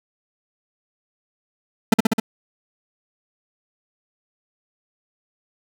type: tone with echo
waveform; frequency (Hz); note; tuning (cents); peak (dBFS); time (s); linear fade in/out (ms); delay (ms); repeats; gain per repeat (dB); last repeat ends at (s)
40% pulse; 222.2; A3; +17; -8; 1.92-1.94; 5; 65; 4; -2; 2.2
effects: none